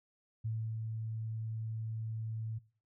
sine tone with ADSR envelope, 111.2 Hz, A2, 19 cents sharp, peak -33 dBFS, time 0.44-2.59 s, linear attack 14 ms, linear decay 310 ms, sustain -3 dB, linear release 14 ms, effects noise-tail reverb RT60 0.4 s tail -20 dB re dry

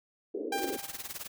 pink band-pass noise, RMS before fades -36 dBFS, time 0.34-0.77 s, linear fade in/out 5 ms, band 280 to 500 Hz, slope 48 dB/octave
sawtooth tone with exponential decay, 793 Hz, G5, 20 cents sharp, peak -25 dBFS, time 0.52-1.17 s, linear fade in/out 5 ms, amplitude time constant 140 ms
white noise with tremolo, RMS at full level -37 dBFS, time 0.57-1.28 s, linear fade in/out 20 ms, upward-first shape triangle, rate 19 Hz, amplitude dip 95%
effects none

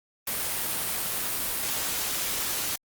white noise, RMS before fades -29 dBFS, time 0.27-2.76 s, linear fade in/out 5 ms, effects Opus 32 kbps

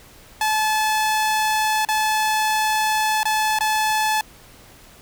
sawtooth tone with dropouts, 864 Hz, A5, 32 cents flat, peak -14 dBFS, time 0.41-4.21 s, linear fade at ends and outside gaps 2 ms, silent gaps 1.85-1.887 / 3.232-3.254 / 3.588-3.607 s, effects pink hiss -47 dBFS RMS until 5.01 s

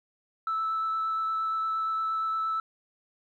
sine tone with vibrato, 1314 Hz, E6, 6 cents flat, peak -25 dBFS, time 0.47-2.6 s, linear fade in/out 2 ms, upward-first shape triangle, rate 8.6 Hz, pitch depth 10 cents each way, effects tanh soft clip ceiling -23 dBFS + 11-bit

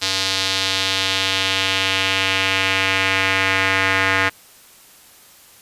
square tone with band-pass filter sweep, 95.8 Hz, G2, 39 cents flat, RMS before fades -19 dBFS, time 0.01-4.3 s, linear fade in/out 20 ms, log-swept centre 4300 to 1900 Hz, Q 2, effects white hiss -47 dBFS RMS until 5.61 s + resampled to 32000 Hz

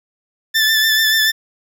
20% pulse tone with vibrato, 1760 Hz, A6, in tune, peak -7 dBFS, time 0.54-1.32 s, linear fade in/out 20 ms, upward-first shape sine, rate 6.9 Hz, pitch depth 29 cents each way, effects none

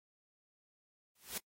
white noise with exponential growth, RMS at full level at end -36 dBFS, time 1.15-1.38 s, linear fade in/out 5 ms, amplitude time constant 50 ms, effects noise-tail reverb RT60 0.1 s tail -26 dB re dry + AAC 48 kbps

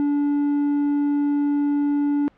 triangle tone, 288.7 Hz, D4, 30 cents flat, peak -16 dBFS, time 0-2.28 s, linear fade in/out 0 ms, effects pink hiss -57 dBFS RMS until 2.37 s + low-pass 2000 Hz 12 dB/octave

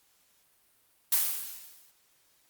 blue noise with exponential decay, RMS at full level -22 dBFS, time 1.12-1.91 s, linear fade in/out 5 ms, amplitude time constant 170 ms, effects white hiss -67 dBFS RMS until 2.49 s + Opus 48 kbps

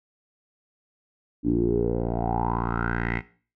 10% pulse tone with low-pass filter sweep, 58 Hz, A#1, 8 cents flat, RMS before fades -25 dBFS, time 1.43-3.22 s, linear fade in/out 50 ms, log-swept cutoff 280 to 2200 Hz, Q 6.7, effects noise-tail reverb RT60 0.4 s tail -17 dB re dry

